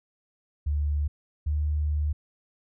sine tone pair in turn, 73.42 / 74.88 Hz, D2 / D2, 0 / +34 cents, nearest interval unison, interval 34 cents, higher second, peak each -23 dBFS, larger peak neither, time 0.66-1.08 / 1.46-2.13 s, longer second, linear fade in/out 10 ms, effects none

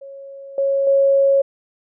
sine tone with level steps, 550 Hz, C#5, 14 cents flat, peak -33 / -15 / -11 dBFS, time 0.01-1.42 s, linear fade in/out 10 ms, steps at 0.58 / 0.87 s, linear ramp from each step 2 ms, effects none

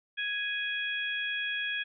harmonic tone, 830.6 Hz, G#5, in tune, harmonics 2 / 3 / 4, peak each -33 / -35 / -36 dBFS, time 0.17-1.84 s, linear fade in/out 20 ms, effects none

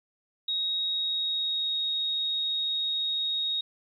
sine tone with pitch glide, 3778 to 3754 Hz, A#7 to A#7, +22 to +11 cents, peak -26 dBFS, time 0.48-3.61 s, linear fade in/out 5 ms, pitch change -11 cents, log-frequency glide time 0.86-1.76 s, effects 11-bit

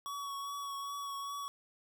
square tone with vibrato, 1123 Hz, C#6, 22 cents sharp, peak -39 dBFS, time 0.06-1.48 s, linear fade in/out 0 ms, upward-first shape triangle, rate 2.5 Hz, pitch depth 22 cents each way, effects none

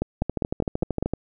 two click trains, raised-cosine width 2 ms, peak -11 / -10 dBFS, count 13 / 6, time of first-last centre 0.22-1.136 / 0.02-1.026 s, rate 13.1 / 4.97 Hz, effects none

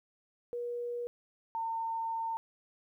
sine tone pair in turn, 480.4 / 906.9 Hz, B4 / A#5, -48 / -48 cents, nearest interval major seventh, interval 1100 cents, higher second, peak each -34 / -32 dBFS, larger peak second, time 0.53-1.07 / 1.55-2.37 s, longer second, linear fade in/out 0 ms, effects 12-bit

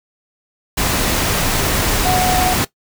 sine tone in noise, 734 Hz, F#5, 14 cents flat, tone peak -15 dBFS, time 2.05-2.54 s, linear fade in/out 10 ms, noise pink, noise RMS -17 dBFS, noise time 0.77-2.65 s, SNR -1 dB, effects noise-tail reverb RT60 0.1 s tail -17 dB re dry

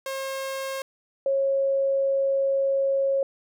sawtooth / sine tone pair in turn, 537 / 545.8 Hz, C5 / C#5, +45 / -27 cents, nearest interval unison, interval 28 cents, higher second, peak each -25 / -20 dBFS, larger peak second, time 0.06-0.82 / 1.26-3.23 s, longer second, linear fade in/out 2 ms, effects none

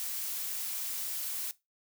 blue noise, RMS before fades -36 dBFS, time 0-1.51 s, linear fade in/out 0 ms, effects noise-tail reverb RT60 0.2 s tail -18 dB re dry

